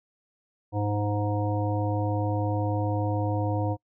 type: harmonic tone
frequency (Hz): 103.7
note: G#2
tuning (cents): -2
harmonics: 1 / 3 / 5 / 7 / 9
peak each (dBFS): -26 / -31 / -33 / -34 / -36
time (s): 0.72-3.77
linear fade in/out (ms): 50
effects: noise-tail reverb RT60 0.1 s tail -25 dB re dry